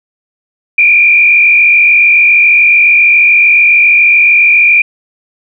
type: tone with frequency modulation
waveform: sine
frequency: 2399 Hz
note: D7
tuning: 36 cents sharp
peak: -3 dBFS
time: 0.78-4.82 s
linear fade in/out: 5 ms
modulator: 47.1 Hz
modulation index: 1.5
effects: none